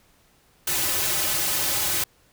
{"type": "noise with comb filter", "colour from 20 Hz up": "white", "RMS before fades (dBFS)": -24, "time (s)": [0.67, 2.04], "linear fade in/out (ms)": 5, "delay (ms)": 4.3, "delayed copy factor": -0.9, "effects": ["pink hiss -60 dBFS RMS until 2.32 s"]}